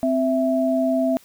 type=tone pair together; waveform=sine; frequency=260.4 / 659.3 Hz; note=C4 / E5; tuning=-8 / 0 cents; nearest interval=octave + major third; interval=1608 cents; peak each=-20 dBFS; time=0.03-1.17 s; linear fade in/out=0 ms; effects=white hiss -52 dBFS RMS until 1.24 s